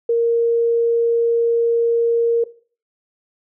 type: tone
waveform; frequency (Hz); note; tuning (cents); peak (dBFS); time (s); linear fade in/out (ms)
sine; 465.7; A#4; -2; -13; 0.09-2.44; 5
effects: noise-tail reverb RT60 0.4 s tail -17 dB re dry